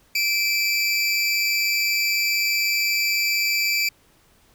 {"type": "tone pair together", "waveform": "25% pulse", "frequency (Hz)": [2337, 2533], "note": ["D7", "D#7"], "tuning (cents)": [-9, 30], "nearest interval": "minor second", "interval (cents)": 139, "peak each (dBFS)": [-16, -25], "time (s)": [0.15, 3.89], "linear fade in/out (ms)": 5, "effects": ["pink hiss -58 dBFS RMS until 4.54 s"]}